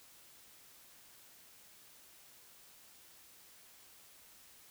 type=silence; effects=white hiss -60 dBFS RMS until 4.7 s